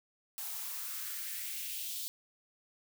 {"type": "noise with high-pass filter sweep", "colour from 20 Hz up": "blue", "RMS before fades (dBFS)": -40, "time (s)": [0.38, 2.08], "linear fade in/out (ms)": 0, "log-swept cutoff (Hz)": [720, 3800], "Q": 2.3, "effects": []}